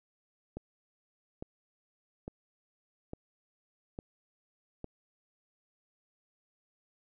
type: click train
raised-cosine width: 2 ms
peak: -26 dBFS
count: 6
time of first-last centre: 0.57-4.844 s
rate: 1.17 Hz
effects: none